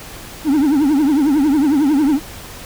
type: tone with vibrato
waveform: triangle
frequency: 289.6 Hz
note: D4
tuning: 24 cents flat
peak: -9 dBFS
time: 0.44-2.2 s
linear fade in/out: 50 ms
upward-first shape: triangle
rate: 11 Hz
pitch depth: 190 cents each way
effects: pink hiss -34 dBFS RMS until 2.65 s